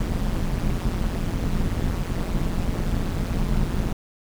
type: noise with amplitude modulation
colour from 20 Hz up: brown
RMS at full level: -20 dBFS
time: 0-3.93 s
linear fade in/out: 5 ms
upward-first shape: sine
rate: 176 Hz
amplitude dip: 85%
effects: none